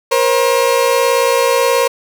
30% pulse tone pair together, 476.5 / 535 Hz, A#4 / C5, +38 / +38 cents, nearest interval major second, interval 200 cents, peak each -11 dBFS, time 0.11-1.88 s, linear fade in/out 10 ms, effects none

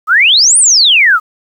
sine exponential two-way sweep, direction up then down, 1205 to 9520 to 1205 Hz, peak -4 dBFS, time 0.07-1.2 s, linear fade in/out 50 ms, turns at 0.58 s, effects 7-bit

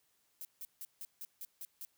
violet noise bursts, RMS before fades -45 dBFS, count 8, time 0.41-1.85 s, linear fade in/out 0 ms, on 40 ms, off 160 ms, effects white hiss -75 dBFS RMS until 1.97 s

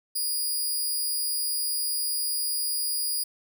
10% pulse tone, 4875 Hz, D#8, 36 cents flat, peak -19 dBFS, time 0.15-3.24 s, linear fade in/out 10 ms, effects none

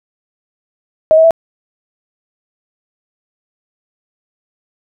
sine tone with pitch steps, 630 / 644.4 / 659 Hz, D#5 / E5 / E5, +21 / -39 / -1 cents, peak -4 dBFS, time 1.11-1.308 s, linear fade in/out 0 ms, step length 66 ms, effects none

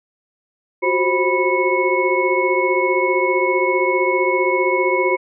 sine tone cluster, 361.4 / 376.7 / 528 / 984 / 2195 Hz, F#4 / F#4 / C5 / B5 / C#7, -41 / +31 / +16 / -7 / -18 cents, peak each -21 dBFS, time 0.82-5.17 s, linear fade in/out 20 ms, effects none

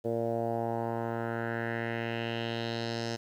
10% pulse tone with low-pass filter sweep, 115.7 Hz, A#2, 13 cents flat, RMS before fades -33 dBFS, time 0.04-3.17 s, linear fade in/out 20 ms, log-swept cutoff 510 to 5600 Hz, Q 2.9, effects 10-bit

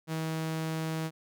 sawtooth tone, 160 Hz, D#3, 49 cents sharp, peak -27 dBFS, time 0.07-1.11 s, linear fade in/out 50 ms, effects none

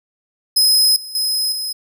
sawtooth tone with level steps, 5090 Hz, D#8, 39 cents sharp, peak -8 / -27 / -14 / -19 dBFS, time 0.56-1.73 s, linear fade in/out 10 ms, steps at 0.96 / 1.15 / 1.52 s, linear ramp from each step 2 ms, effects none

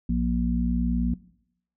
harmonic tone, 59.4 Hz, A#1, 33 cents sharp, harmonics 1 / 3 / 4, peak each -26 / -26 / -26 dBFS, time 0.09-1.14 s, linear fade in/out 5 ms, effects noise-tail reverb RT60 0.7 s tail -19 dB re dry

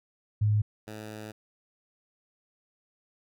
sine / 10% pulse tone pair in turn, 105.5 / 107.53 Hz, G#2 / A2, +28 / -39 cents, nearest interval unison, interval 33 cents, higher second, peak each -21 / -31 dBFS, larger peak first, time 0.41-0.62 / 0.87-1.32 s, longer second, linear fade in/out 10 ms, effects none

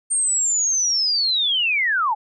sine linear sweep, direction down, 8770 to 800 Hz, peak -17 dBFS, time 0.1-2.15 s, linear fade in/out 20 ms, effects none

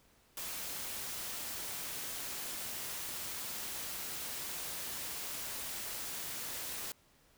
white noise with amplitude modulation, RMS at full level -40 dBFS, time 0.37-6.92 s, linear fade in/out 2 ms, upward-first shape sine, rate 276 Hz, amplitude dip 25%, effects pink hiss -67 dBFS RMS until 7.37 s

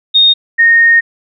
sine tone pair in turn, 3699 / 1849.5 Hz, A#7 / A#6, -14 / -14 cents, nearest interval octave, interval 1200 cents, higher first, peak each -4 dBFS, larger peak neither, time 0.14-0.34 / 0.58-1.01 s, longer second, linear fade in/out 20 ms, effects none

